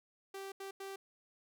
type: tone bursts at uneven times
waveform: sawtooth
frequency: 390 Hz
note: G4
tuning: 9 cents flat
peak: -39 dBFS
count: 3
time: 0.34-0.52 / 0.6-0.71 / 0.8-0.96 s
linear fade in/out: 5 ms
effects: none